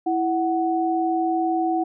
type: tone pair together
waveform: sine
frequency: 330 / 743 Hz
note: E4 / F#5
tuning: +2 / +7 cents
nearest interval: octave + major second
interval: 1405 cents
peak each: -22 dBFS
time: 0.06-1.84 s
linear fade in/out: 10 ms
effects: none